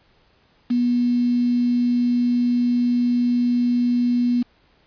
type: tone with quantisation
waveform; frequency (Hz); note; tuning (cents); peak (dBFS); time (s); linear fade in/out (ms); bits
sine; 243; B3; -28; -16; 0.7-4.43; 10; 6
effects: pink hiss -59 dBFS RMS until 4.86 s + resampled to 11025 Hz